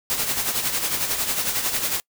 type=noise with tremolo; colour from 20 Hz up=white; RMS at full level=-22 dBFS; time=0.1-2 s; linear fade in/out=0 ms; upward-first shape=sine; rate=11 Hz; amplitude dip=55%; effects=noise-tail reverb RT60 0.1 s tail -26 dB re dry